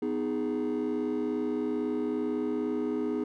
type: chord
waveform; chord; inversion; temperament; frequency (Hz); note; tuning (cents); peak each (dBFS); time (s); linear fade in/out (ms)
triangle; G# minor; first; just; 249.2 / 311.5 / 415.3; B3 / D#4 / G#4; +16 / +2 / 0; -29; 0.02-3.24; 5
effects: tanh soft clip ceiling -22 dBFS